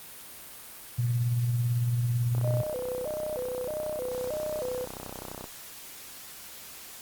sine tone with tremolo, 120 Hz, B2, 49 cents flat, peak -22 dBFS, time 0.98-2.62 s, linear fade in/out 10 ms, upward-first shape triangle, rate 18 Hz, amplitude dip 40%
click train, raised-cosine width 1 ms, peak -24 dBFS, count 99, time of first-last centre 2.35-5.441 s, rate 31.7 Hz
sine tone with vibrato, 554.4 Hz, C#5, in tune, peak -30 dBFS, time 2.43-4.86 s, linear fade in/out 20 ms, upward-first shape square, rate 1.6 Hz, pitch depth 170 cents each way
effects white hiss -45 dBFS RMS until 7.01 s + Opus 32 kbps

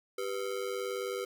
square ring-modulated tone, 441.1 Hz, A4, 4 cents sharp, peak -31 dBFS, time 0.18-1.25 s, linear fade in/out 5 ms, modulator 49.8 Hz, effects none

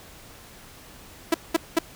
sawtooth tone bursts, 329.6 Hz, E4, in tune, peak -13 dBFS, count 3, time 1.32-1.789 s, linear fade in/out 5 ms, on 23 ms, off 200 ms, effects pink hiss -47 dBFS RMS until 1.95 s

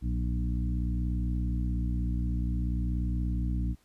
harmonic tone with a mistuned harmonic, 60.5 Hz, B1, 35 cents flat, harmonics 1 / 2 / 3 / 4 / 5, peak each -28 / -35 / -36 / -40 / -41 dBFS, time 0.01-3.76 s, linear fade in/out 50 ms, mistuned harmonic 2, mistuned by -54 cents, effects pink hiss -67 dBFS RMS until 3.84 s + resampled to 32000 Hz

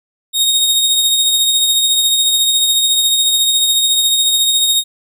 sawtooth tone with tremolo, 3729 Hz, A#7, in tune, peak -6 dBFS, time 0.33-4.84 s, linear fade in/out 50 ms, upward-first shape triangle, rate 14 Hz, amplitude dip 40%, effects none

